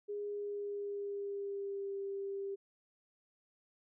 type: tone with pitch glide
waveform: sine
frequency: 411 to 394.9 Hz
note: G#4 to G4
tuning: -18 to +13 cents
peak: -37 dBFS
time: 0.08-2.56 s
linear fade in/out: 20 ms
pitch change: -69 cents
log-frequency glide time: 0.27-1.97 s
effects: none